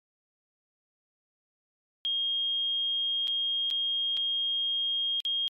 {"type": "tone with dropouts", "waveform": "sine", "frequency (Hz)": 3240, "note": "G#7", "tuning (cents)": -43, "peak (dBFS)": -26, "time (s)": [2.05, 5.48], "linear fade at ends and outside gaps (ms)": 0, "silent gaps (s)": [[3.273, 3.28], [3.703, 3.71], [4.169, 4.173], [5.203, 5.251]], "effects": ["MP3 96 kbps"]}